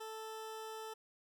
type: tone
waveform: 20% pulse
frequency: 440 Hz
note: A4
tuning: in tune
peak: -39 dBFS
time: 0-0.94 s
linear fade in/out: 10 ms
effects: none